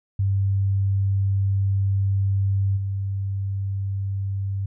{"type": "tone with level steps", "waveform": "sine", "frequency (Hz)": 98, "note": "G2", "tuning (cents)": 0, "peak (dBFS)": [-18, -23], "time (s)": [0.19, 4.66], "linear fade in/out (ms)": 5, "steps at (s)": 2.76, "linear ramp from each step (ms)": 20, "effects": []}